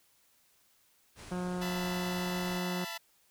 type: low-pass noise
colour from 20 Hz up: pink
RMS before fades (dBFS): -49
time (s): 1.15-2.61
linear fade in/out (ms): 50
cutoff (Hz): 11000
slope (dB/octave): 96
type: harmonic tone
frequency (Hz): 180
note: F#3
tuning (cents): -47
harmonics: 1 / 2 / 3 / 4 / 5 / 6 / 7 / 8 / 9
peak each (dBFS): -34 / -40 / -44 / -46 / -48 / -50 / -51 / -52 / -53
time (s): 1.31-2.85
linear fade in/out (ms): 10
type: chord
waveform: 10% pulse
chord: E suspended fourth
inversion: none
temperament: equal with one note detuned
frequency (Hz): 673.5 / 880 / 987.8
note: E5 / A5 / B5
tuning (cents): +37 / 0 / 0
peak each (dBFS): -34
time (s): 1.61-2.98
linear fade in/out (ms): 10
effects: white hiss -68 dBFS RMS until 3.3 s